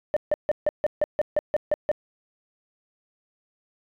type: tone bursts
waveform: sine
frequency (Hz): 599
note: D5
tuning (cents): +34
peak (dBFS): -16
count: 11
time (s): 0.14-1.915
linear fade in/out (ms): 0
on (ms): 25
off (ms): 150
effects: tanh soft clip ceiling -17 dBFS